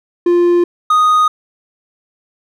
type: tone pair in turn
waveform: triangle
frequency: 349.2 / 1242.3 Hz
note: F4 / D#6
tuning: 0 / -3 cents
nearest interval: octave + minor seventh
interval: 2197 cents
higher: second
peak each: -6 / -6 dBFS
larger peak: neither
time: 0.26-0.64 / 0.9-1.28 s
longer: neither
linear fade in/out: 5 ms
effects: none